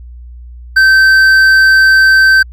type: tone with hard clipping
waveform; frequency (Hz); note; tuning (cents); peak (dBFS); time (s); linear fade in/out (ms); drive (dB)
triangle; 1550; G6; -20; -5; 0.76-2.43; 10; 9
effects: added 60 Hz sine -28 dBFS peak until 2.52 s